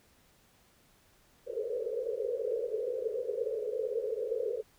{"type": "band-pass noise", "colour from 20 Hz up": "white", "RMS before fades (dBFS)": -34, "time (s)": [1.46, 4.63], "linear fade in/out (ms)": 50, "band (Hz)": [420, 520], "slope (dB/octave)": 96, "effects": ["pink hiss -65 dBFS RMS until 4.78 s"]}